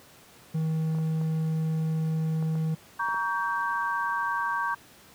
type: tone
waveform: triangle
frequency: 159.2 Hz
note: D#3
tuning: 40 cents sharp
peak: -22 dBFS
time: 0.54-2.75 s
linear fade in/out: 10 ms
type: clicks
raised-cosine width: 1 ms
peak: -29 dBFS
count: 7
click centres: 0.949 / 0.986 / 1.214 / 2.426 / 2.555 / 3.086 / 3.144 s
type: chord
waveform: sine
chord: G diminished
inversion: first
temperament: just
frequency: 940.8 / 1128.9 / 1568 Hz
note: Bb5 / Db6 / G6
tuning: +16 / +31 / 0 cents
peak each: -30 dBFS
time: 2.99-4.75 s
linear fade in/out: 10 ms
effects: pink hiss -53 dBFS RMS until 5.14 s + high-pass 100 Hz 12 dB/octave